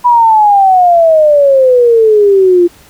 sine exponential sweep, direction down, 986 to 343.1 Hz, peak -3 dBFS, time 0.04-2.68 s, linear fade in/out 20 ms, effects pink hiss -41 dBFS RMS until 2.89 s

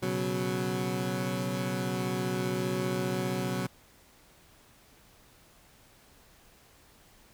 20% pulse chord, B suspended second, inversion none, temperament equal, 123.47 / 138.59 / 185 Hz, B2 / C#3 / F#3, 0 / 0 / 0 cents, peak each -29 / -32 / -27 dBFS, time 0.02-3.67 s, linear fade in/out 10 ms, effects pink hiss -59 dBFS RMS until 7.33 s

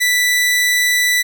sawtooth tone, 1975.5 Hz, B6, in tune, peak -9 dBFS, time 0-1.23 s, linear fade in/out 20 ms, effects none

